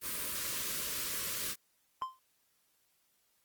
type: band-stop noise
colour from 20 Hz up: white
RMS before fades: -37 dBFS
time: 0.01-1.56 s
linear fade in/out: 50 ms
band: 630 to 960 Hz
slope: 96 dB/octave
type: tone with exponential decay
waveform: triangle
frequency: 1041 Hz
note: C6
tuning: 9 cents flat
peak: -28 dBFS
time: 2.02-2.19 s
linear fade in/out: 0 ms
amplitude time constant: 36 ms
effects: white hiss -74 dBFS RMS until 3.44 s + Opus 32 kbps